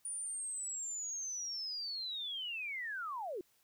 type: linear sweep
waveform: sine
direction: down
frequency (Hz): 9540 to 329.6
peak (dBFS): -38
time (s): 0.05-3.41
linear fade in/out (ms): 2
effects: white hiss -72 dBFS RMS until 3.63 s